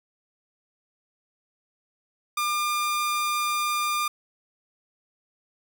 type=tone; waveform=sawtooth; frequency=1201 Hz; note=D6; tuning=38 cents sharp; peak=-20 dBFS; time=2.37-4.08 s; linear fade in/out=5 ms; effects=none